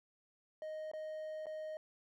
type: tone with dropouts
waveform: triangle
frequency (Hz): 622.3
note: D#5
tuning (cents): 0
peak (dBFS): -39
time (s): 0.62-1.77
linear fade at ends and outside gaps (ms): 1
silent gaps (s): 0.915-0.935 / 1.458-1.467
effects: none